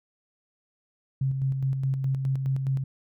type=tone with tremolo; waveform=sine; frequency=134.2 Hz; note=C3; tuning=44 cents sharp; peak=-22 dBFS; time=1.21-2.84 s; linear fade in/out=5 ms; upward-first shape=square; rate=4.8 Hz; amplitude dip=40%; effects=none